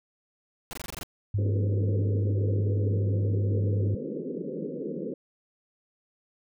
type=noise bursts; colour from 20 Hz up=pink; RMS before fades=-37 dBFS; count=8; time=0.71-1.032 s; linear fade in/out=0 ms; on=21 ms; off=22 ms
type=tone; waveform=sine; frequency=101.5 Hz; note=G#2; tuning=39 cents flat; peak=-23 dBFS; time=1.34-3.95 s; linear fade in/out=5 ms
type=band-pass noise; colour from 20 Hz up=white; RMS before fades=-34 dBFS; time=1.38-5.14 s; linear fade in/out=5 ms; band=150 to 520 Hz; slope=96 dB/octave
effects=none